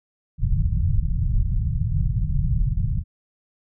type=low-pass noise; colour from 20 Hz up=pink; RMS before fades=-21 dBFS; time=0.38-3.04 s; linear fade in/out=50 ms; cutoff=160 Hz; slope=48 dB/octave; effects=none